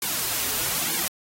white noise with flanger, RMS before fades -26 dBFS, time 0.02-1.08 s, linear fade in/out 2 ms, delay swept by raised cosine 1.5 to 6.1 ms, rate 1.1 Hz, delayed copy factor -0.85, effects AAC 48 kbps

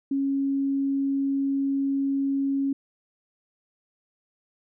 sine tone, 275 Hz, C#4, 14 cents flat, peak -22 dBFS, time 0.11-2.73 s, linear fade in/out 5 ms, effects none

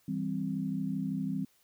sine chord, C major, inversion first, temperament just, 163.52 / 196.22 / 261.6 Hz, E3 / G3 / C4, -14 / +2 / 0 cents, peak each -36 / -34 / -35 dBFS, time 0.08-1.45 s, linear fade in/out 5 ms, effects white hiss -68 dBFS RMS until 1.63 s

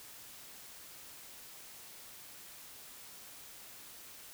silence, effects white hiss -52 dBFS RMS until 4.33 s

